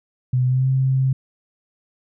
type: tone with pitch glide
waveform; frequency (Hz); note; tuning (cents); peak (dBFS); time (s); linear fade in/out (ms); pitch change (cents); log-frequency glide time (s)
sine; 126.6 to 132.28; B2 to C3; +43 to +19; -15; 0.33-1.13; 5; +76; 0.46-0.68
effects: none